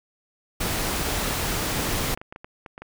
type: noise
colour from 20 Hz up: pink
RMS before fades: -26 dBFS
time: 0.6-2.15 s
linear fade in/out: 10 ms
type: clicks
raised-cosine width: 0.5 ms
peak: -24 dBFS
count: 9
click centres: 2.012 / 2.175 / 2.215 / 2.325 / 2.361 / 2.445 / 2.662 / 2.779 / 2.82 s
effects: none